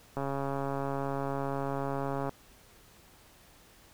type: click train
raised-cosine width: 1 ms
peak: -20 dBFS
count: 294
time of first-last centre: 0.17-2.293 s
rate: 138 Hz
effects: pink hiss -58 dBFS RMS until 3.93 s